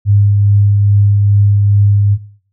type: tone with tremolo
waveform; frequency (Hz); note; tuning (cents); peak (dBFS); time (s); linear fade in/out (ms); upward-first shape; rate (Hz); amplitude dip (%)
sine; 101.7; G#2; -36; -5; 0.05-2.18; 50; triangle; 2.4; 25
effects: noise-tail reverb RT60 0.5 s tail -18 dB re dry